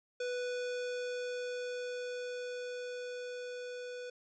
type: tone with level ramp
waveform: square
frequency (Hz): 493.9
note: B4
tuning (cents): 0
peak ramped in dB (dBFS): -35 to -42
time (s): 0.2-4.1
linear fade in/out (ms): 5
effects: resampled to 16000 Hz